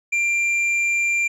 sine tone with hard clipping, 2376 Hz, D7, 20 cents sharp, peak -19 dBFS, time 0.12-1.28 s, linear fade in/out 10 ms, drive 5 dB, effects resampled to 32000 Hz

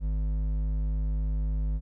triangle tone with hard clipping, 51.8 Hz, G#1, 4 cents flat, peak -27 dBFS, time 0-1.81 s, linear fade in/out 50 ms, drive 11 dB, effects none

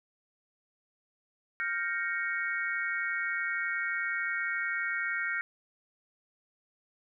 sine chord, G half-diminished seventh, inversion third, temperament equal, 1396.9 / 1568 / 1864.7 / 2217 Hz, F6 / G6 / Bb6 / Db7, 0 / 0 / 0 / 0 cents, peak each -35 / -36 / -34 / -36 dBFS, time 1.6-5.41 s, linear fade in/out 0 ms, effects none

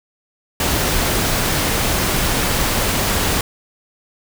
pink noise, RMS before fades -18 dBFS, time 0.6-3.41 s, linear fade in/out 2 ms, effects none

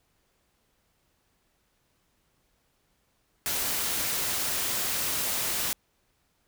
white noise, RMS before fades -29 dBFS, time 3.46-5.73 s, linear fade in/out 0 ms, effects pink hiss -71 dBFS RMS until 6.47 s

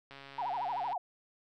click train, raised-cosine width 0.3 ms, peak -33 dBFS, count 114, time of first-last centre 0.11-0.929 s, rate 138 Hz
sine tone with vibrato, 833 Hz, G#5, 5 cents sharp, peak -32 dBFS, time 0.38-0.98 s, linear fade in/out 5 ms, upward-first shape sine, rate 13 Hz, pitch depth 290 cents each way
effects none

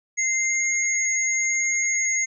sine tone pair together, 2093 / 6603 Hz, C7 / G#8, 0 / -11 cents, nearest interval octave + minor sixth, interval 1989 cents, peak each -23 dBFS, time 0.17-2.26 s, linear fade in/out 20 ms, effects none

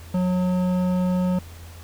sine tone with hard clipping, 181.9 Hz, F#3, 29 cents flat, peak -21 dBFS, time 0.14-1.39 s, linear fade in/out 5 ms, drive 11 dB, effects added 84 Hz sine -39 dBFS peak until 1.83 s + pink hiss -47 dBFS RMS until 1.83 s

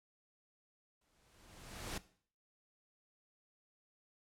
pink noise with exponential growth, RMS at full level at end -40 dBFS, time 1.01-1.98 s, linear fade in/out 5 ms, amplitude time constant 210 ms, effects noise-tail reverb RT60 0.5 s tail -17 dB re dry + low-pass 11000 Hz 12 dB/octave

